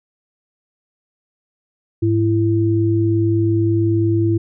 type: tone pair together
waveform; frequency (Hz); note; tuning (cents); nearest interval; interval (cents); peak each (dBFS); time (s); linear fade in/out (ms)
sine; 105.3 / 334.3; G#2 / E4; +24 / +24; octave + minor sixth; 2000; -16; 2.02-4.38; 10
effects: none